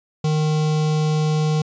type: tone with notch filter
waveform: square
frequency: 154 Hz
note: D#3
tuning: 17 cents flat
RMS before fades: -19 dBFS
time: 0.24-1.62 s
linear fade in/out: 5 ms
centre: 1700 Hz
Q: 1.2
effects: resampled to 16000 Hz